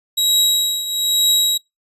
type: tone with tremolo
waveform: sawtooth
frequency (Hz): 3842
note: B7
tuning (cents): -48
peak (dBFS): -8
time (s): 0.17-1.58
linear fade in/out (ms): 10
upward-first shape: triangle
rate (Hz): 1.1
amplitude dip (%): 75
effects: noise-tail reverb RT60 0.2 s tail -26 dB re dry + resampled to 32000 Hz